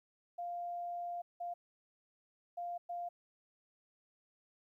sine tone bursts at uneven times, 698.5 Hz, F5, in tune, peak -38 dBFS, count 4, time 0.38-1.22 / 1.4-1.54 / 2.57-2.78 / 2.89-3.09 s, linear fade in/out 10 ms, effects 13-bit

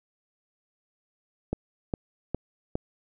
click train, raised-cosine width 2 ms, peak -14 dBFS, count 4, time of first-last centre 1.53-2.754 s, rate 2.45 Hz, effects none

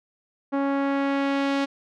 sawtooth tone with low-pass filter sweep, 277.2 Hz, C#4, in tune, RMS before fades -24 dBFS, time 0.52-1.66 s, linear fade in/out 20 ms, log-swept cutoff 1200 to 4200 Hz, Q 0.92, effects none

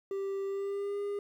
triangle tone with pitch glide, 392 to 405.8 Hz, G4 to G#4, 0 to -40 cents, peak -30 dBFS, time 0.11-1.19 s, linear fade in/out 2 ms, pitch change +60 cents, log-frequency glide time 0.46-0.99 s, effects 11-bit

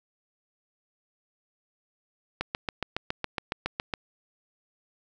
click train, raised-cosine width 0.3 ms, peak -12 dBFS, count 12, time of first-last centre 2.41-3.938 s, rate 7.2 Hz, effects none

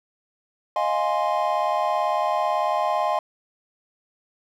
triangle chord, F minor seventh, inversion third, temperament equal with one note detuned, 620.5 / 698.5 / 830.6 / 1046.5 Hz, Eb5 / F5 / Ab5 / C6, -5 / 0 / 0 / 0 cents, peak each -24 dBFS, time 0.76-3.19 s, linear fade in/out 2 ms, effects none

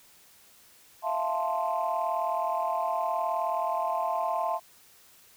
sine chord, F major seventh, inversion third, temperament equal, 659.3 / 698.5 / 880 / 1046.5 Hz, E5 / F5 / A5 / C6, 0 / 0 / 0 / 0 cents, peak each -31 dBFS, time 1.02-4.6 s, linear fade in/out 50 ms, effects tanh soft clip ceiling -18 dBFS + white hiss -57 dBFS RMS until 5.36 s

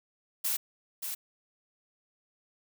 blue noise with echo, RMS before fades -30 dBFS, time 0.44-0.57 s, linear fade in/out 10 ms, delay 580 ms, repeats 1, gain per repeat -6 dB, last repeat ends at 1.15 s, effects none

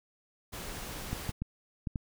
pink noise, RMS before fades -41 dBFS, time 0.52-1.32 s, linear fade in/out 20 ms
clicks, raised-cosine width 5 ms, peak -21 dBFS, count 5, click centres 1.13 / 1.293 / 1.42 / 1.872 / 1.958 s
effects none

